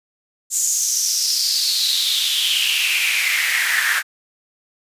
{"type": "noise with high-pass filter sweep", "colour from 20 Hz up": "pink", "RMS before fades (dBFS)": -19, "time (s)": [0.5, 4.03], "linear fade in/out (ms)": 50, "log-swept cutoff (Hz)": [7300, 1600], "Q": 5.9, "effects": ["resampled to 32000 Hz"]}